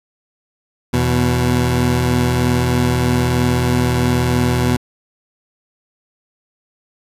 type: tone pair together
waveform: 20% pulse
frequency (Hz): 81.27 / 123.47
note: E2 / B2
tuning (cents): -24 / 0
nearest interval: perfect fifth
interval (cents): 724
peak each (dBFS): -14 / -10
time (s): 0.93-4.77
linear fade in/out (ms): 10
effects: resampled to 32000 Hz